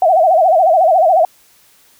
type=tone with vibrato; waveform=sine; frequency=694 Hz; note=F5; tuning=11 cents flat; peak=-7 dBFS; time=0.02-1.25 s; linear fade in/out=2 ms; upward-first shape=sine; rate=14 Hz; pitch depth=180 cents each way; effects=white hiss -50 dBFS RMS until 1.99 s